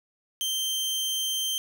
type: tone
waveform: sawtooth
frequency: 3136 Hz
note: G7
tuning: in tune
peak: -23 dBFS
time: 0.41-1.58 s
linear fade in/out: 0 ms
effects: none